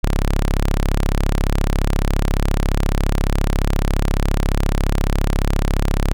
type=tone; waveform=sawtooth; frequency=34.43 Hz; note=C#1; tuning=11 cents flat; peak=-11 dBFS; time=0.03-6.13 s; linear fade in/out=0 ms; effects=none